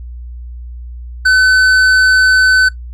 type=tone with tanh clipping; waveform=sine; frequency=1515 Hz; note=F#6; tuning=40 cents sharp; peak=-8 dBFS; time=1.25-2.69 s; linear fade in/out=10 ms; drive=10 dB; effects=noise-tail reverb RT60 0.1 s tail -17 dB re dry + added 60 Hz sine -25 dBFS peak until 2.93 s